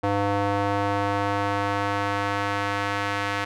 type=tone with band-pass filter sweep; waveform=square; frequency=100.9 Hz; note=G#2; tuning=49 cents flat; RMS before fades=-25 dBFS; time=0.03-3.45 s; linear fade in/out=10 ms; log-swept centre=720 to 1700 Hz; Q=1; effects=none